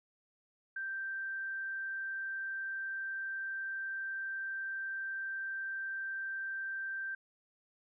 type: tone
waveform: sine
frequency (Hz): 1568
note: G6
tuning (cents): 0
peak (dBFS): -36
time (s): 0.76-7.15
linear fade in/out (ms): 5
effects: none